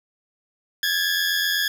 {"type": "tone pair together", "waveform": "20% pulse", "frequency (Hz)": [1641, 1729], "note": ["G#6", "A6"], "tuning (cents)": [-21, -31], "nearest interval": "minor second", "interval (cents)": 90, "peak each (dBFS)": [-18, -19], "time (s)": [0.83, 1.68], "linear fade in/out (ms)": 2, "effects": []}